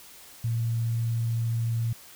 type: tone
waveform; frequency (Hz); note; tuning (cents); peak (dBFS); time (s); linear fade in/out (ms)
sine; 115.4; A#2; -17; -24; 0.44-1.93; 5
effects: white hiss -49 dBFS RMS until 2.15 s